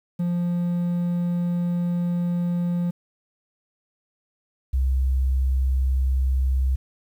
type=tone pair in turn; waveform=triangle / sine; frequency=174.61 / 65.4 Hz; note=F3 / C2; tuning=0 / 0 cents; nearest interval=octave + perfect fourth; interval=1700 cents; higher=first; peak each=-19 / -18 dBFS; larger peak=second; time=0.19-2.91 / 4.73-6.76 s; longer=first; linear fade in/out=10 ms; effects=9-bit